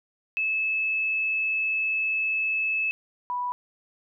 sine tone pair in turn, 2605 / 983.7 Hz, E7 / B5, -21 / -7 cents, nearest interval octave + perfect fourth, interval 1686 cents, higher first, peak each -23 / -26 dBFS, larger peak first, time 0.37-2.91 / 3.3-3.52 s, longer first, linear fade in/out 0 ms, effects none

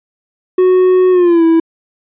triangle tone with pitch glide, 368.5 to 328.3 Hz, F#4 to E4, -7 to -7 cents, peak -4 dBFS, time 0.58-1.6 s, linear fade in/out 5 ms, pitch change -200 cents, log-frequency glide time 1.11-1.44 s, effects resampled to 8000 Hz

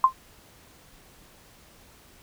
sine tone with exponential decay, 1046.5 Hz, C6, in tune, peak -9 dBFS, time 0.04-0.13 s, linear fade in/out 2 ms, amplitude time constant 19 ms, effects pink hiss -54 dBFS RMS until 2.22 s

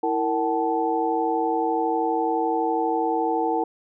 sine tone cluster, 327.6 / 460.8 / 757 / 869 Hz, E4 / A#4 / F#5 / A5, -11 / -20 / +39 / -22 cents, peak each -26 dBFS, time 0.03-3.64 s, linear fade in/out 5 ms, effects none

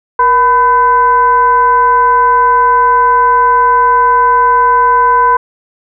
sine tone with frequency modulation, 1000 Hz, B5, 21 cents sharp, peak -5 dBFS, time 0.19-5.37 s, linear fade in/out 5 ms, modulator 526 Hz, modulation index 0.56, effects none

